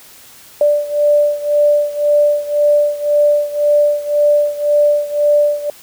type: beating tone pair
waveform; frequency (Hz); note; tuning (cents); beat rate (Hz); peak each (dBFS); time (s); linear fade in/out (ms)
sine; 587.3 / 589.2; D5 / D5; 0 / +6; 1.9; -12 / -15; 0.61-5.7; 2
effects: white hiss -41 dBFS RMS until 5.82 s